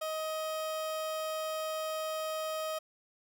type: tone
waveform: 30% pulse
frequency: 629 Hz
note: D#5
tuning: 19 cents sharp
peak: -31 dBFS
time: 0.01-2.79 s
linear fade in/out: 10 ms
effects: none